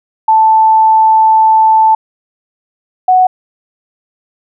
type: tone pair in turn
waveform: sine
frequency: 880 / 740 Hz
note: A5 / F#5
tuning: 0 / 0 cents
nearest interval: minor third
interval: 300 cents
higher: first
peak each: -4 dBFS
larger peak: neither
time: 0.28-1.95 / 3.08-3.27 s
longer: first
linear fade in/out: 5 ms
effects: none